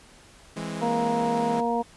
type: chord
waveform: sawtooth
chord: E augmented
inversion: none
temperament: equal with one note detuned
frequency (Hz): 164.81 / 207.7 / 264.8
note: E3 / G#3 / B#3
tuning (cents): 0 / 0 / +21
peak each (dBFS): -30 / -30 / -35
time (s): 0.56-1.61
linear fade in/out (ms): 10
type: harmonic tone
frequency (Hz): 234.8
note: A#3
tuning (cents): +13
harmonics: 1 / 2 / 3 / 4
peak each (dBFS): -28 / -28 / -28 / -28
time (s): 0.81-1.83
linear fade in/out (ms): 20
effects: pink hiss -52 dBFS RMS until 1.96 s + resampled to 24000 Hz